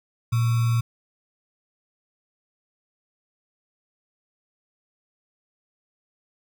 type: tone with sample-and-hold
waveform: sine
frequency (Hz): 116.54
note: A#2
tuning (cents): 0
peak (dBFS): -18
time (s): 0.32-0.81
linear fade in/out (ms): 10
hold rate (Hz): 1225
effects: none